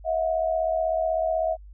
sine tone pair together, 643.9 / 720 Hz, E5 / F#5, -41 / -47 cents, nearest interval major second, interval 194 cents, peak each -23 / -27 dBFS, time 0.04-1.57 s, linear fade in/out 50 ms, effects added 50 Hz sine -42 dBFS peak until 1.73 s

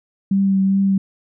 sine tone with vibrato, 194.3 Hz, G3, 15 cents flat, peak -13 dBFS, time 0.31-0.98 s, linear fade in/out 5 ms, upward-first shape triangle, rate 2.5 Hz, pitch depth 20 cents each way, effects none

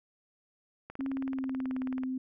click train, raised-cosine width 0.5 ms, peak -28 dBFS, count 22, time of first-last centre 0.9-2.035 s, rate 18.5 Hz
sine tone with pitch glide, 269.4 to 258.9 Hz, C#4 to C4, -49 to -18 cents, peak -31 dBFS, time 0.99-2.18 s, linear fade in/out 5 ms, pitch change -69 cents, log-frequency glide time 1.1-1.74 s
effects none

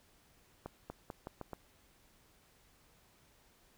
accelerating click train, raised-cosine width 1 ms, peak -28 dBFS, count 6, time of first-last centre 0.66-1.533 s, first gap 240 ms, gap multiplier 0.84, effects pink hiss -67 dBFS RMS until 3.77 s

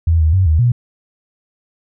sine tone with pitch steps, 82.6 / 78.7 / 94 / 78.5 / 121.2 Hz, E2 / D#2 / F#2 / D#2 / B2, +4 / +20 / +28 / +16 / -32 cents, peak -9 dBFS, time 0.07-0.72 s, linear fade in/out 5 ms, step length 130 ms, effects none

